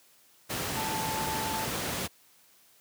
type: tone in noise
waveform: sine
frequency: 880 Hz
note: A5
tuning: in tune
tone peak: -33 dBFS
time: 0.76-1.66 s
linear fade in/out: 20 ms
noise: pink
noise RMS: -32 dBFS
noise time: 0.49-2.08 s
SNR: -4 dB
effects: white hiss -61 dBFS RMS until 2.8 s + high-pass 100 Hz 12 dB/octave